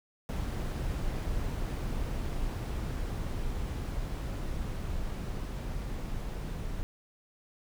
brown noise with level ramp, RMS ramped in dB -32 to -36 dBFS, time 0.29-6.83 s, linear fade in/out 0 ms, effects none

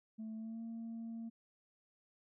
sine tone with pitch glide, 220 to 228.2 Hz, A3 to A#3, 0 to -37 cents, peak -40 dBFS, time 0.18-1.3 s, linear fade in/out 20 ms, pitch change +63 cents, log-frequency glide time 0.36-0.61 s, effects tanh soft clip ceiling -40 dBFS

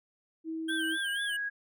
sine tone, 322.3 Hz, E4, 39 cents flat, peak -33 dBFS, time 0.44-0.98 s, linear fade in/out 50 ms
sine tone with pitch glide, 1563 to 1651.2 Hz, G6 to G#6, -6 to -10 cents, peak -31 dBFS, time 0.68-1.5 s, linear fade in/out 20 ms, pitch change +96 cents, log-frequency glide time 0.84-1.3 s
square tone with vibrato, 3185 Hz, G7, 27 cents sharp, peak -36 dBFS, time 0.68-1.37 s, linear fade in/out 10 ms, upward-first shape sine, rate 4.1 Hz, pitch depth 150 cents each way
effects none

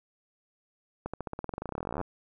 accelerating click train, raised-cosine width 1 ms, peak -20 dBFS, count 30, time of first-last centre 1.06-2.013 s, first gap 76 ms, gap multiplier 0.93, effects none

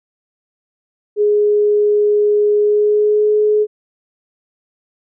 sine tone with pitch glide, 416.6 to 423.1 Hz, G#4 to G#4, +5 to +32 cents, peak -10 dBFS, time 1.16-3.67 s, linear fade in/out 50 ms, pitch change +27 cents, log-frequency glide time 2.59-3.34 s, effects none

